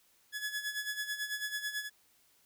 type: tone with tremolo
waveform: sawtooth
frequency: 1698 Hz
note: G#6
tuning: 38 cents sharp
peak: -29 dBFS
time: 0.32-1.9 s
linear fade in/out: 50 ms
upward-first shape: sine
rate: 9.1 Hz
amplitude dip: 70%
effects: white hiss -68 dBFS RMS until 2.45 s